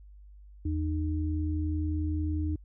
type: tone pair together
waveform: sine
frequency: 81.08 / 306.1 Hz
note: E2 / D#4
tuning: -28 / -28 cents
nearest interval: octave + major seventh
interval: 2300 cents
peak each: -28 / -33 dBFS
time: 0.65-2.56 s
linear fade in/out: 5 ms
effects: added 50 Hz sine -48 dBFS peak until 2.64 s